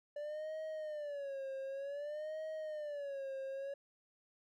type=tone with vibrato; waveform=triangle; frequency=581 Hz; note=D5; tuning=19 cents flat; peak=-38 dBFS; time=0.16-3.74 s; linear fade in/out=5 ms; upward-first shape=sine; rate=0.54 Hz; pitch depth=140 cents each way; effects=none